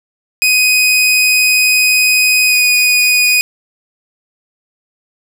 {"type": "tone with pitch glide", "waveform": "sawtooth", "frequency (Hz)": [2503, 2476], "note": ["D#7", "D#7"], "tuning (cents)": [10, -9], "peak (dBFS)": -5, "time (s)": [0.42, 3.41], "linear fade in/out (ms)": 0, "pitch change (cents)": -19, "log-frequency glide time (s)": [2.48, 2.56], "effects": []}